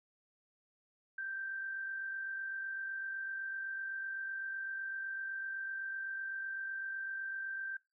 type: tone with amplitude modulation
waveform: sine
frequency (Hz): 1568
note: G6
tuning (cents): 0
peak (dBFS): -36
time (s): 1.18-7.77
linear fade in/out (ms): 5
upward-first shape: sine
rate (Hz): 47.9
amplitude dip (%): 35
effects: noise-tail reverb RT60 0.2 s tail -18 dB re dry